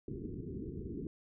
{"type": "low-pass noise", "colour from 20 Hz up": "white", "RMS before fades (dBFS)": -42, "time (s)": [0.08, 1.07], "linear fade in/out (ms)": 2, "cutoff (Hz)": 420, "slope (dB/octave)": 96, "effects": []}